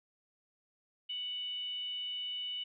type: tone with frequency modulation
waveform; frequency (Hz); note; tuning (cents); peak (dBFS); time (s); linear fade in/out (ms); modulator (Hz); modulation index
sine; 2960; F#7; 0; -36; 1.09-2.64; 10; 718; 0.2
effects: none